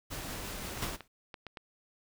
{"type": "noise with tremolo", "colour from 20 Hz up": "pink", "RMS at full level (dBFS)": -39, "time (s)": [0.1, 0.97], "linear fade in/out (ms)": 20, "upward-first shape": "triangle", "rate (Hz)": 5.8, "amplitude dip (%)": 25}
{"type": "clicks", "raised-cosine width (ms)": 0.3, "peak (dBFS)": -27, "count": 6, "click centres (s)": [0.775, 0.934, 1.007, 1.342, 1.467, 1.572]}
{"type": "noise with exponential decay", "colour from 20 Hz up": "pink", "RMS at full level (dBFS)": -32, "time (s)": [0.82, 1.08], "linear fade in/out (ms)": 5, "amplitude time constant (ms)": 55}
{"effects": []}